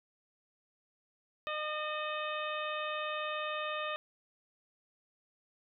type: harmonic tone with a mistuned harmonic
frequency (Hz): 609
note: D#5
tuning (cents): -37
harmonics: 1 / 2 / 3 / 4 / 5 / 6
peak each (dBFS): -39 / -38 / -43 / -42 / -47 / -46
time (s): 1.47-3.96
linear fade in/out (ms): 0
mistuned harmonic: 4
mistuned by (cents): +75
effects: none